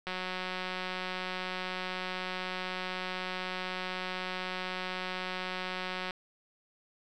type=click train; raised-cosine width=0.3 ms; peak=-20 dBFS; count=1112; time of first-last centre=0.07-6.108 s; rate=184 Hz; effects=none